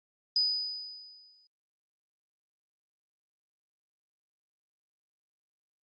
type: tone with exponential decay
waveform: sine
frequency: 4977 Hz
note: D#8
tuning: in tune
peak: -22 dBFS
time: 0.36-1.47 s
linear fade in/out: 2 ms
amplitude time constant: 240 ms
effects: Opus 24 kbps